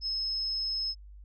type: tone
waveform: sine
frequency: 5180 Hz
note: E8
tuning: 31 cents flat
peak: -29 dBFS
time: 0.01-0.95 s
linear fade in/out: 50 ms
effects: added 50 Hz sine -46 dBFS peak until 1.24 s